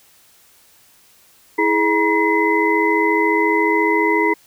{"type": "tone cluster", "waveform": "sine", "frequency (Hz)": [327.4, 421.7, 956, 2031], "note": ["E4", "G#4", "A#5", "B6"], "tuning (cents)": [-12, 26, 43, 48], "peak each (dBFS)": -19, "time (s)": [1.58, 4.34], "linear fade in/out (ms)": 10, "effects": ["white hiss -52 dBFS RMS until 4.46 s"]}